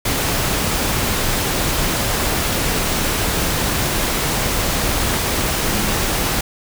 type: tone in noise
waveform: sine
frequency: 207.7 Hz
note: G#3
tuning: in tune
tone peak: -26 dBFS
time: 5.7-5.93 s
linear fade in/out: 5 ms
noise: pink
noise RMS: -19 dBFS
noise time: 0.05-6.41 s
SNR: -10 dB
effects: none